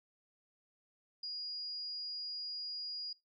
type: tone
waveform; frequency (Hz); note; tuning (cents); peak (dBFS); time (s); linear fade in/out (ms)
sine; 4870; D#8; -38; -39; 1.23-3.13; 5
effects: noise-tail reverb RT60 0.2 s tail -19 dB re dry